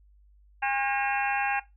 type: harmonic tone with a mistuned harmonic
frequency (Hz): 270.4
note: C#4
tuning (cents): -43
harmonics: 3 / 4 / 5 / 6 / 7 / 8 / 9 / 10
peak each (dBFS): -27 / -38 / -40 / -31 / -39 / -39 / -36 / -35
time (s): 0.62-1.6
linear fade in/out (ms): 10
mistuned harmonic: 5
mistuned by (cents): +94
effects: noise-tail reverb RT60 0.2 s tail -17 dB re dry + added 50 Hz sine -55 dBFS peak until 1.76 s